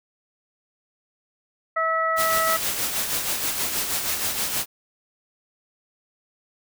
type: harmonic tone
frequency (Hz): 649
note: E5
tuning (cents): -27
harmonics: 1 / 2 / 3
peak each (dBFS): -26 / -22 / -27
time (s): 1.76-2.57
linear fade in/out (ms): 10
type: noise with tremolo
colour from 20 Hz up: white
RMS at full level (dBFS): -24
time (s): 2.16-4.66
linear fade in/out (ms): 50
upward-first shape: sine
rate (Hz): 6.3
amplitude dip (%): 45
effects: none